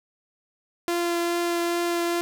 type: tone with vibrato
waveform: sawtooth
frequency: 343.9 Hz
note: F4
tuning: 27 cents flat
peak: -19 dBFS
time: 0.88-2.21 s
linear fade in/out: 0 ms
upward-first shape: triangle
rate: 2.4 Hz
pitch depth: 10 cents each way
effects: none